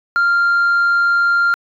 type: tone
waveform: sine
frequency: 1393 Hz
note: F6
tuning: 5 cents flat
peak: -9 dBFS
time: 0.16-1.54 s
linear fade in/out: 0 ms
effects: tanh soft clip ceiling -10 dBFS